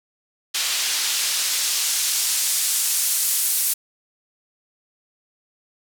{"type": "noise with band-pass filter sweep", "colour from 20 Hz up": "white", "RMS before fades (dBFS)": -22, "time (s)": [0.54, 3.74], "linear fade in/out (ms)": 10, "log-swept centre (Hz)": [3700, 11000], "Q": 0.75, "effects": []}